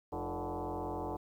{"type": "tone with frequency modulation", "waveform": "sine", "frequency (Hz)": 219.1, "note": "A3", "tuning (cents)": -7, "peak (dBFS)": -35, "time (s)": [0.12, 1.17], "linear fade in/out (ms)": 10, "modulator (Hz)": 131, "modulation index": 5.8, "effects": ["11-bit"]}